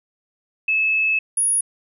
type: tone pair in turn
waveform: sine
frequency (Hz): 2600 / 10400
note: E7 / E9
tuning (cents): -24 / -24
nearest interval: 2 octaves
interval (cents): 2400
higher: second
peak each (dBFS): -16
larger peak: neither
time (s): 0.68-1.19 / 1.37-1.61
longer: first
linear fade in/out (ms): 5
effects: none